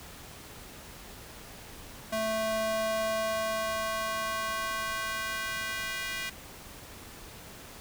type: tone with high-pass filter sweep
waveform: square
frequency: 220 Hz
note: A3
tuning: in tune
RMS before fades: -32 dBFS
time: 2.12-6.3 s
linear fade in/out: 10 ms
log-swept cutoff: 470 to 2000 Hz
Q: 1.8
effects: pink hiss -47 dBFS RMS until 7.8 s